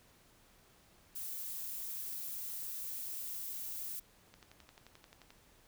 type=noise; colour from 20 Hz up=violet; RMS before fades=-42 dBFS; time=1.15-4 s; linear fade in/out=10 ms
type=click train; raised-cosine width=0.2 ms; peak=-37 dBFS; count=12; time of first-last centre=4.34-5.305 s; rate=11.4 Hz
effects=pink hiss -65 dBFS RMS until 5.67 s